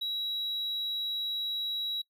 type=tone; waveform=triangle; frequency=3880 Hz; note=B7; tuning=31 cents flat; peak=-28 dBFS; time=0.01-2.02 s; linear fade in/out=10 ms; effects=noise-tail reverb RT60 0.1 s tail -22 dB re dry + tanh soft clip ceiling -25 dBFS